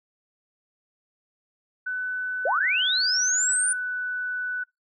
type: tone with pitch glide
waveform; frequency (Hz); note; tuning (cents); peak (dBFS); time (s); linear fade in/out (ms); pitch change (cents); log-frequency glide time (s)
sine; 1500 to 1489.6; F#6 to F#6; +23 to +11; -26; 1.86-4.64; 10; -12; 3.14-3.95
type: linear sweep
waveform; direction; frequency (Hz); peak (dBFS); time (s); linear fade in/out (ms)
sine; up; 467 to 9397; -21; 2.45-3.73; 5
effects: noise-tail reverb RT60 0.2 s tail -26 dB re dry